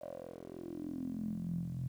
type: tone with band-pass filter sweep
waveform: 10% pulse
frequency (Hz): 43.26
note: F1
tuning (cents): -16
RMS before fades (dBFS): -41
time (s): 0.01-1.88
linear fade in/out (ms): 10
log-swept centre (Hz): 600 to 130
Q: 7.9
effects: 11-bit